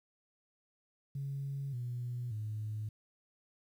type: tone with pitch steps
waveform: sine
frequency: 138.59 / 122.05 / 107.49 Hz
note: C#3 / B2 / A2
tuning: 0 / -20 / -40 cents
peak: -35 dBFS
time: 1.15-2.89 s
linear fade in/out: 5 ms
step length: 580 ms
effects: tanh soft clip ceiling -31 dBFS + 11-bit